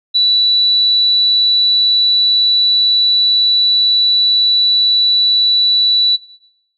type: tone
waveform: sine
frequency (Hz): 3951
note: B7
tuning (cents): 0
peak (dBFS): -8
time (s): 0.14-6.17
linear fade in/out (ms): 20
effects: noise-tail reverb RT60 0.7 s tail -17 dB re dry